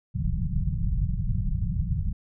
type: low-pass noise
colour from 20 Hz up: pink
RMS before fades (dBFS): -26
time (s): 0.14-2.13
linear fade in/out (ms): 10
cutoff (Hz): 190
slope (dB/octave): 96
effects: none